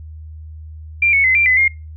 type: tone with pitch steps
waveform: sine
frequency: 2375 / 2210 / 2047 / 2365 / 2019 / 2128 Hz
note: D7 / C#7 / C7 / D7 / B6 / C7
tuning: +19 / -6 / -38 / +12 / +38 / +29 cents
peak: -10 dBFS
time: 1.02-1.68 s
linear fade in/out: 5 ms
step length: 110 ms
effects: noise-tail reverb RT60 0.3 s tail -25 dB re dry + added 78 Hz sine -31 dBFS peak until 1.96 s